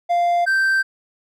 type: tone pair in turn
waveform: triangle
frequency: 696 / 1562.5 Hz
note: F5 / G6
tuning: -6 / -6 cents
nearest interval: octave + major second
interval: 1400 cents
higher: second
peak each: -13 dBFS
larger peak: neither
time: 0.09-0.46 / 0.46-0.83 s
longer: neither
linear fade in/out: 20 ms
effects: none